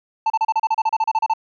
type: tone bursts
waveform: triangle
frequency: 885 Hz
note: A5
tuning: 10 cents sharp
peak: -13 dBFS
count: 15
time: 0.26-1.337 s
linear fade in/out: 5 ms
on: 41 ms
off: 33 ms
effects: resampled to 16000 Hz